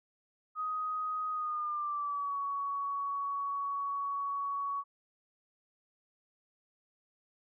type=tone with pitch glide; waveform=sine; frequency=1252 to 1121.9 Hz; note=D#6 to C#6; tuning=+10 to +20 cents; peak=-32 dBFS; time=0.55-4.84 s; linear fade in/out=50 ms; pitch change=-190 cents; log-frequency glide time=1.31-2.37 s; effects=none